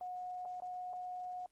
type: tone with dropouts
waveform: sine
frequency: 727 Hz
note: F#5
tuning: 31 cents flat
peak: -40 dBFS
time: 0.01-1.46 s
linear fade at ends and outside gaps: 1 ms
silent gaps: 0.452-0.456 / 0.601-0.621 / 0.931-0.935 s
effects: pink hiss -75 dBFS RMS until 1.51 s + Opus 24 kbps